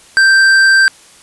sine tone with hard clipping, 1568 Hz, G6, in tune, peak -7 dBFS, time 0.17-0.88 s, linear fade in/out 0 ms, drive 9 dB, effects white hiss -42 dBFS RMS until 1.22 s + resampled to 24000 Hz

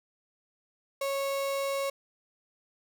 35% pulse tone, 551 Hz, C#5, 11 cents flat, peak -27 dBFS, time 1.01-1.9 s, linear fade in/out 5 ms, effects none

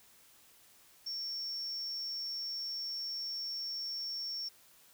sine tone, 5470 Hz, F8, 37 cents flat, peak -34 dBFS, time 1.06-4.49 s, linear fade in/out 10 ms, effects tanh soft clip ceiling -35 dBFS + white hiss -62 dBFS RMS until 4.93 s

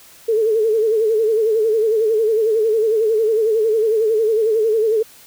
sine tone with vibrato, 440 Hz, A4, in tune, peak -13 dBFS, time 0.28-5.03 s, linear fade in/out 10 ms, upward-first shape sine, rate 11 Hz, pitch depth 77 cents each way, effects white hiss -45 dBFS RMS until 5.26 s

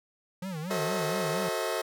square tone with vibrato, 172.2 Hz, F3, 24 cents flat, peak -34 dBFS, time 0.42-1.49 s, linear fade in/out 5 ms, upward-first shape sine, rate 4.3 Hz, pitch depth 210 cents each way
sawtooth chord, F# diminished seventh, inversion none, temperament just, 370 / 444 / 532.8 / 639.4 Hz, F#4 / A4 / C5 / Eb5, 0 / +16 / +31 / +47 cents, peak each -32 / -30 / -31 / -29 dBFS, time 0.7-1.82 s, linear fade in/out 10 ms
effects none

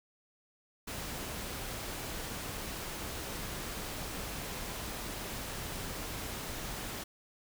pink noise, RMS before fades -40 dBFS, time 0.87-7.04 s, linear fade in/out 10 ms, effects none

